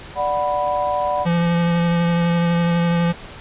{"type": "chord", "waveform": "sine", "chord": "B minor", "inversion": "first", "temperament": "equal", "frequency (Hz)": [587.3, 740, 987.8], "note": ["D5", "F#5", "B5"], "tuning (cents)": [0, 0, 0], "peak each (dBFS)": -22, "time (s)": [0.15, 1.27], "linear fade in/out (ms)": 50}
{"type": "tone with vibrato", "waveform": "square", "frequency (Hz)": 170.9, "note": "F3", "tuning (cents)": -37, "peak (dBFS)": -16, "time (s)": [1.25, 3.13], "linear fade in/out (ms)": 20, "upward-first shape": "sine", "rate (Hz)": 12, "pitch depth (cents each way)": 13}
{"effects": ["pink hiss -37 dBFS RMS until 3.4 s", "resampled to 8000 Hz"]}